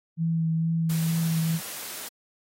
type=tone with vibrato; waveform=sine; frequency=163.4 Hz; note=E3; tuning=15 cents flat; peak=-22 dBFS; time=0.17-1.6 s; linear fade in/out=50 ms; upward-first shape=sine; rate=2.2 Hz; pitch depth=16 cents each way
type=high-pass noise; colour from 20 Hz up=white; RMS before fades=-37 dBFS; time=0.89-2.09 s; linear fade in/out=10 ms; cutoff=170 Hz; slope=12 dB/octave
effects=AAC 48 kbps